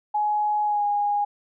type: tone with pitch glide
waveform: sine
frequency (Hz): 840 to 821.8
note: G#5 to G#5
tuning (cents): +19 to -18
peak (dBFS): -20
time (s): 0.14-1.25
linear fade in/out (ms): 10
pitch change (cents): -37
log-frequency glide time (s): 0.64-0.85
effects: none